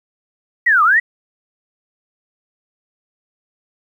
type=linear two-way sweep; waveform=sine; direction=down then up; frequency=1986 to 1165 to 1986 Hz; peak=-9 dBFS; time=0.66-1 s; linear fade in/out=10 ms; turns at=0.83 s; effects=8-bit